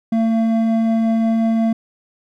triangle tone pair together, 224.8 / 680 Hz, A3 / F5, +37 / -46 cents, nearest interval octave + perfect fifth, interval 1917 cents, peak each -12 / -23 dBFS, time 0.12-1.73 s, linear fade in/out 5 ms, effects none

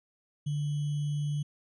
sine tone with sample-and-hold, 146.83 Hz, D3, in tune, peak -28 dBFS, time 0.46-1.43 s, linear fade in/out 10 ms, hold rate 3150 Hz, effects resampled to 24000 Hz

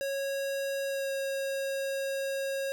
square tone with pitch glide, 550 to 544.6 Hz, C#5 to C#5, -14 to -31 cents, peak -31 dBFS, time 0.01-2.72 s, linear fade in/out 0 ms, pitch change -17 cents, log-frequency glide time 0.84-1.12 s, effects none

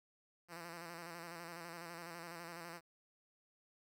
5% pulse tone with vibrato, 169.7 Hz, F3, 49 cents flat, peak -36 dBFS, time 0.48-2.81 s, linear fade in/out 50 ms, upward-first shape square, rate 12 Hz, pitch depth 45 cents each way, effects 13-bit

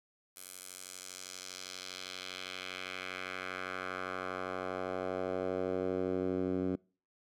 10% pulse tone with band-pass filter sweep, 92.5 Hz, F#2, in tune, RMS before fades -38 dBFS, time 0.36-6.76 s, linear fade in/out 5 ms, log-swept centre 11000 to 270 Hz, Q 1.4, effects noise-tail reverb RT60 0.4 s tail -26 dB re dry

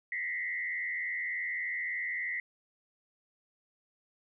sine tone with frequency modulation, 2002 Hz, B6, 23 cents sharp, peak -32 dBFS, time 0.12-2.4 s, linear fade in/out 2 ms, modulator 83.4 Hz, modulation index 1.4, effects none

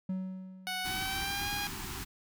triangle tone with exponential decay, 187.3 Hz, F#3, 21 cents sharp, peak -28 dBFS, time 0.09-1.24 s, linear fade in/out 5 ms, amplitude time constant 250 ms
10% pulse tone with pitch glide, 740 to 816.4 Hz, F#5 to G#5, 0 to -30 cents, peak -25 dBFS, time 0.67-1.67 s, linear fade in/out 0 ms, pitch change +170 cents, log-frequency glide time 0.83-1.49 s
pink band-stop noise, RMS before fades -40 dBFS, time 0.84-2.05 s, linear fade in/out 20 ms, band 410 to 750 Hz, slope 96 dB/octave
effects none

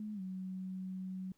sine tone with pitch glide, 212.4 to 187.05 Hz, G#3 to F#3, +39 to +19 cents, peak -39 dBFS, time 0-1.32 s, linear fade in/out 2 ms, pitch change -220 cents, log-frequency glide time 0.14-0.21 s, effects pink hiss -75 dBFS RMS until 1.37 s

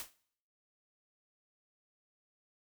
white noise with exponential decay, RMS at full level -39 dBFS, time 0-0.14 s, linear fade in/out 0 ms, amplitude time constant 30 ms, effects noise-tail reverb RT60 0.6 s tail -17 dB re dry

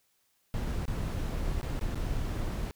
brown noise with dropouts, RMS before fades -32 dBFS, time 0.54-2.71 s, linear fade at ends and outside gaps 0 ms, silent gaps 0.854-0.879 / 1.614-1.63 / 1.794-1.811 / 1.946-1.956 s, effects white hiss -72 dBFS RMS until 2.75 s

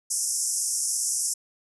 white band-pass noise, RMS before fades -27 dBFS, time 0.1-1.34 s, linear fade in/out 10 ms, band 5300 to 11000 Hz, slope 96 dB/octave, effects none

